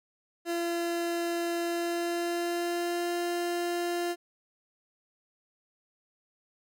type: tone with pitch glide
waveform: 30% pulse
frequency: 341.3 to 347.7 Hz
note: F4 to F4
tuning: -40 to -8 cents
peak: -26 dBFS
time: 0.45-4.16 s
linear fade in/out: 50 ms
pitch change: +32 cents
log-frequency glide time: 1.61-3.13 s
effects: none